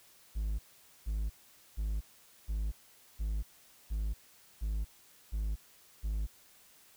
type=tone bursts; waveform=triangle; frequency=52.8 Hz; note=G#1; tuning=29 cents sharp; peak=-29 dBFS; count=9; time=0.35-6.27 s; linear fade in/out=20 ms; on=240 ms; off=470 ms; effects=white hiss -61 dBFS RMS until 6.96 s